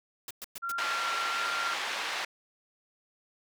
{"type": "noise bursts", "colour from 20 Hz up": "white", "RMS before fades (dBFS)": -40, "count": 4, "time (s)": [0.28, 0.718], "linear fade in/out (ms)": 2, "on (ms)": 27, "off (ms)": 110}
{"type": "tone with vibrato", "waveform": "sine", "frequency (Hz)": 1376, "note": "F6", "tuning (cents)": -26, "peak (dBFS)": -31, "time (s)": [0.62, 1.75], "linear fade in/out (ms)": 20, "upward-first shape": "triangle", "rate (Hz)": 1.4, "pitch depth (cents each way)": 13}
{"type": "band-pass noise", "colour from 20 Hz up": "pink", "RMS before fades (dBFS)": -34, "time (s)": [0.78, 2.25], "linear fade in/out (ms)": 5, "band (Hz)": [1000, 4000], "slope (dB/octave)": 12}
{"effects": []}